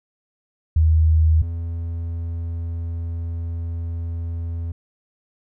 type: tone pair in turn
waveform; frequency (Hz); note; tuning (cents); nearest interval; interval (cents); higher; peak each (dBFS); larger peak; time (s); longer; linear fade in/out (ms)
sine / triangle; 79.5 / 83.92; D#2 / E2; +38 / +31; minor second; 93; second; -12 / -22; first; 0.76-1.42 / 1.42-4.72; second; 5
effects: none